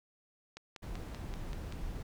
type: click train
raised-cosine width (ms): 0.2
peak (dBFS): -29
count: 7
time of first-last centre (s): 0.57-1.724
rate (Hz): 5.2
type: noise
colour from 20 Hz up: brown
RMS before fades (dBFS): -41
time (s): 0.82-2.03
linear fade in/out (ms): 10
effects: none